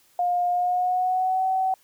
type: tone with pitch glide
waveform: sine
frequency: 710 to 756.6 Hz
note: F5 to F#5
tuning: +28 to +38 cents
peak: -20 dBFS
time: 0.19-1.74 s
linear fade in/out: 2 ms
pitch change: +110 cents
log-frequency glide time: 0.5-1.46 s
effects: white hiss -60 dBFS RMS until 1.83 s